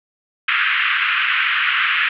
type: band-pass noise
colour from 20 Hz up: pink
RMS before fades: -18 dBFS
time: 0.48-2.09 s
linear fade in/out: 5 ms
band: 1300 to 3000 Hz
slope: 48 dB/octave
effects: none